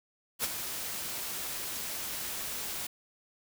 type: noise with ADSR envelope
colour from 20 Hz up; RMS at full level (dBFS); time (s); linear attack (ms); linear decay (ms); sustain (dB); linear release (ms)
white; -29; 0.39-2.87; 49; 29; -8; 5
effects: none